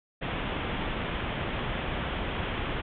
pink low-pass noise, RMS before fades -32 dBFS, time 0.21-2.82 s, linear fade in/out 20 ms, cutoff 3500 Hz, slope 96 dB/octave, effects none

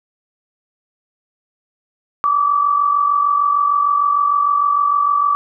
sine tone pair together, 1153.4 / 1200 Hz, D6 / D6, -32 / +37 cents, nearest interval minor second, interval 69 cents, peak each -13 / -20 dBFS, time 2.24-5.35 s, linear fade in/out 0 ms, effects none

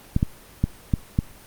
clicks, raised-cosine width 5 ms, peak -6 dBFS, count 5, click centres 0.164 / 0.229 / 0.64 / 0.938 / 1.189 s, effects pink hiss -47 dBFS RMS until 1.46 s + Opus 24 kbps

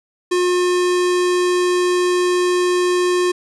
square tone, 358.6 Hz, F4, 46 cents sharp, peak -15 dBFS, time 0.31-3.32 s, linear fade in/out 10 ms, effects resampled to 24000 Hz + 9-bit

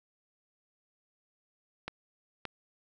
clicks, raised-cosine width 0.3 ms, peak -20 dBFS, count 2, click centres 1.88 / 2.453 s, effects none

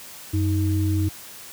sine tone pair together, 93.7 / 314.7 Hz, F#2 / D#4, +22 / +20 cents, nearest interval octave + major sixth, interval 2098 cents, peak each -19 / -25 dBFS, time 0.33-1.09 s, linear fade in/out 10 ms, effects white hiss -41 dBFS RMS until 1.52 s + high-pass 60 Hz 12 dB/octave

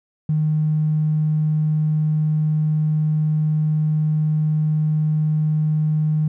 triangle tone, 154 Hz, D#3, 17 cents flat, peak -12 dBFS, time 0.29-6.28 s, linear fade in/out 5 ms, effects tanh soft clip ceiling -14 dBFS

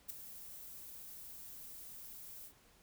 violet noise with ADSR envelope, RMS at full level -39 dBFS, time 0.08-2.53 s, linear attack 21 ms, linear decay 6 ms, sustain -12 dB, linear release 81 ms, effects pink hiss -66 dBFS RMS until 2.82 s

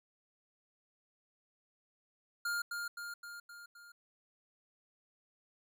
square tone with echo, 1408 Hz, F6, 14 cents sharp, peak -34 dBFS, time 2.45-2.62 s, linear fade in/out 5 ms, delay 260 ms, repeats 5, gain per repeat -4 dB, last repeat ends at 3.92 s, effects none

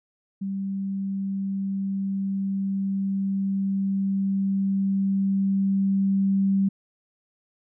sine tone with level ramp, 195.1 Hz, G3, 8 cents flat, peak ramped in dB -26 to -18 dBFS, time 0.41-6.69 s, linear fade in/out 10 ms, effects none

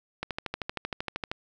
click train, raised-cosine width 0.3 ms, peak -15 dBFS, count 15, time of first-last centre 0.23-1.315 s, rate 12.9 Hz, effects none

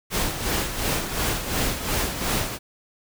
pink noise with tremolo, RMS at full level -23 dBFS, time 0.1-2.59 s, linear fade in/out 50 ms, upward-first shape sine, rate 2.8 Hz, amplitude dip 60%, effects none

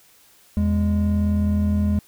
triangle tone pair together, 81.8 / 206.1 Hz, E2 / G#3, -13 / -13 cents, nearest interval octave + major third, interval 1600 cents, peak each -18 dBFS, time 0.57-1.99 s, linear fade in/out 0 ms, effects white hiss -54 dBFS RMS until 2.07 s

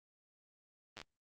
slowing click train, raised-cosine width 0.2 ms, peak -29 dBFS, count 5, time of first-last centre 0.97-1.016 s, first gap 9 ms, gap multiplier 1.16, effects Opus 32 kbps

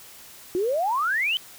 sine exponential sweep, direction up, 343.4 to 3136 Hz, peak -21 dBFS, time 0.55-1.37 s, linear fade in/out 0 ms, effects white hiss -46 dBFS RMS until 1.58 s

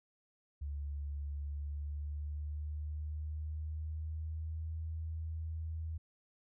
sine tone with pitch glide, 71.9 to 80.24 Hz, D2 to E2, -36 to -46 cents, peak -37 dBFS, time 0.61-5.98 s, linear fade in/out 10 ms, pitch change +190 cents, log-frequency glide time 1.36-4.76 s, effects none

